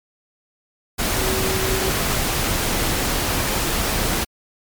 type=tone in noise; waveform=sine; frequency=380 Hz; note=F#4; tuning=46 cents sharp; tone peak=-24 dBFS; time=1.2-1.9 s; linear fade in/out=20 ms; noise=pink; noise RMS=-21 dBFS; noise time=0.98-4.25 s; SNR=-6 dB; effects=MP3 96 kbps